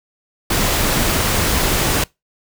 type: noise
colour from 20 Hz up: pink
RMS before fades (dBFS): -17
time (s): 0.5-2.04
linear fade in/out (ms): 5
effects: noise-tail reverb RT60 0.2 s tail -24 dB re dry